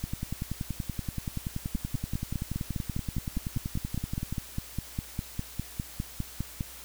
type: two click trains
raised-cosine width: 5 ms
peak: -18 / -19 dBFS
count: 25 / 46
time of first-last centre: 1.75-6.608 / 0.04-4.326 s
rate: 4.94 / 10.5 Hz
effects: added 60 Hz sine -53 dBFS peak until 6.84 s + white hiss -46 dBFS RMS until 6.84 s